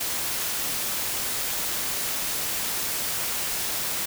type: noise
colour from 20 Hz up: white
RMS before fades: -28 dBFS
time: 0-4.06 s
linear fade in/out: 10 ms
effects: none